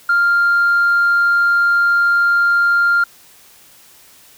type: tone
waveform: sine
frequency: 1396.9 Hz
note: F6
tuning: in tune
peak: -9 dBFS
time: 0.09-3.04 s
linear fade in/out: 5 ms
effects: tanh soft clip ceiling -8 dBFS + white hiss -46 dBFS RMS until 4.37 s